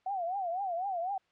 sine tone with vibrato, 735 Hz, F#5, 12 cents flat, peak -31 dBFS, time 0.06-1.18 s, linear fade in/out 5 ms, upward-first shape triangle, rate 4 Hz, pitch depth 190 cents each way, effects white hiss -72 dBFS RMS until 1.31 s + low-pass 3000 Hz 12 dB/octave

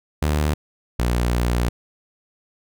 sawtooth tone pair in turn, 75 / 59.92 Hz, D2 / A#1, +37 / +48 cents, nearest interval major third, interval 389 cents, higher first, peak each -14 dBFS, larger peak neither, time 0.22-0.54 / 0.99-1.69 s, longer second, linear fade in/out 5 ms, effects none

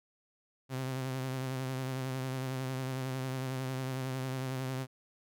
sawtooth tone with vibrato, 130.81 Hz, C3, in tune, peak -30 dBFS, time 0.69-4.87 s, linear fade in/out 50 ms, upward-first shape triangle, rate 11 Hz, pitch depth 43 cents each way, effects none

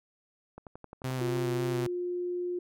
click train, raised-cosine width 1 ms, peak -30 dBFS, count 10, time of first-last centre 0.58-1.369 s, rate 11.4 Hz
sawtooth tone with vibrato, 128.3 Hz, C3, 34 cents flat, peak -27 dBFS, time 1.04-1.87 s, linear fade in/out 5 ms, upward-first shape square, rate 3.6 Hz, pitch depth 17 cents each way
sine tone, 355.3 Hz, F4, 30 cents sharp, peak -30 dBFS, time 1.21-2.59 s, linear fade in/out 5 ms
effects none

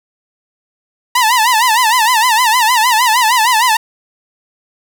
sawtooth tone with vibrato, 938 Hz, A#5, 11 cents sharp, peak -5 dBFS, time 1.15-3.77 s, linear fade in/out 5 ms, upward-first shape sine, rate 6.5 Hz, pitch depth 150 cents each way, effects none

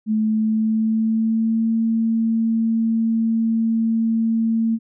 sine tone with pitch glide, 216.7 to 225.8 Hz, A3 to A3, -26 to +45 cents, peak -16 dBFS, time 0.06-4.79 s, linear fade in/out 50 ms, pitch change +71 cents, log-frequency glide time 0.17-1.7 s, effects none

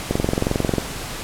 click train, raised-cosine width 2 ms, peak -5 dBFS, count 16, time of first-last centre 0.11-0.783 s, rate 22.3 Hz, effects pink hiss -30 dBFS RMS until 1.23 s + low-pass 12000 Hz 12 dB/octave

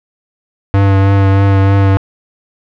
square tone with vibrato, 98 Hz, G2, in tune, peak -7 dBFS, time 0.74-1.97 s, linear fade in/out 0 ms, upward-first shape triangle, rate 3.2 Hz, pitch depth 21 cents each way, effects low-pass 2000 Hz 12 dB/octave

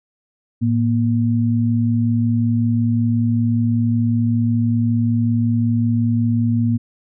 sine tone pair together, 111.1 / 236.4 Hz, A2 / A#3, +17 / +24 cents, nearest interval octave + minor second, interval 1307 cents, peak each -17 dBFS, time 0.61-6.78 s, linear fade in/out 20 ms, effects none

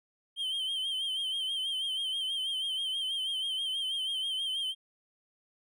triangle tone with vibrato, 3136 Hz, G7, in tune, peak -29 dBFS, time 0.36-4.75 s, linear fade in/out 50 ms, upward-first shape sine, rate 6.2 Hz, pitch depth 61 cents each way, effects none

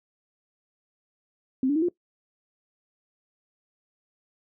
sine tone with pitch steps, 261.6 / 288.6 / 318.4 / 351.2 Hz, C4 / D4 / D#4 / F4, 0 / -30 / +40 / +10 cents, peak -20 dBFS, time 1.63-1.886 s, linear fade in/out 2 ms, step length 64 ms, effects noise-tail reverb RT60 0.1 s tail -20 dB re dry

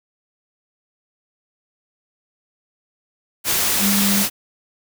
sine tone in noise, 200 Hz, G3, 35 cents sharp, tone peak -18 dBFS, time 3.79-4.26 s, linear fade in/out 50 ms, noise white, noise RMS -19 dBFS, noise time 3.44-4.3 s, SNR -2 dB, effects none

